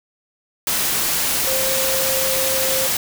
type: tone in noise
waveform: sine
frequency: 529 Hz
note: C5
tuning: 19 cents sharp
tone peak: -23 dBFS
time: 1.47-2.87 s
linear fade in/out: 2 ms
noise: white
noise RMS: -20 dBFS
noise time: 0.67-2.97 s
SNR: -6 dB
effects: none